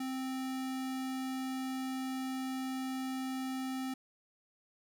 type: tone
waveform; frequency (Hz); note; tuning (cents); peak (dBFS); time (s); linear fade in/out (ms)
square; 261.6; C4; 0; -36; 0-3.94; 5
effects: none